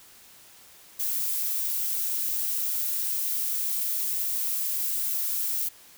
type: noise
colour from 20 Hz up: violet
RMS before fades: -28 dBFS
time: 0.99-5.69 s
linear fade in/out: 10 ms
effects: white hiss -52 dBFS RMS until 5.97 s